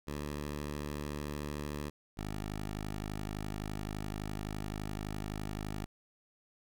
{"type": "tone pair in turn", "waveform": "10% pulse", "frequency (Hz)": [73.42, 51.77], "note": ["D2", "G#1"], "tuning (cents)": [0, -5], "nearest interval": "tritone", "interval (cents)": 605, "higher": "first", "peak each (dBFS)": [-29, -29], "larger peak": "neither", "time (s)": [[0.07, 1.9], [2.17, 5.86]], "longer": "second", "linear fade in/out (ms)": 10, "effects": []}